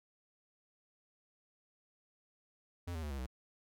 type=tone with pitch steps; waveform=square; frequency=87.31 / 80.53 / 74.27 / 68.5 / 63.18 Hz; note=F2 / E2 / D2 / C#2 / B1; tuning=0 / -40 / +20 / -20 / +40 cents; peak=-39 dBFS; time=2.87-3.265 s; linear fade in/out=10 ms; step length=79 ms; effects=none